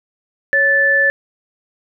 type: tone pair together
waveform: sine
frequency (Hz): 554.4 / 1751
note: C#5 / A6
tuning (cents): 0 / -9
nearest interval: octave + minor sixth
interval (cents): 1991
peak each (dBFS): -19 / -11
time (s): 0.53-1.1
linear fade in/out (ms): 0
effects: none